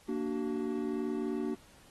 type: chord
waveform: triangle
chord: Bb augmented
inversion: none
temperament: equal with one note detuned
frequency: 233.1 / 293.7 / 376.9 Hz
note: Bb3 / D4 / F#4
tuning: 0 / 0 / +32 cents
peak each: -34 dBFS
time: 0.08-1.55 s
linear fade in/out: 10 ms
effects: pink hiss -60 dBFS RMS until 1.9 s + AAC 32 kbps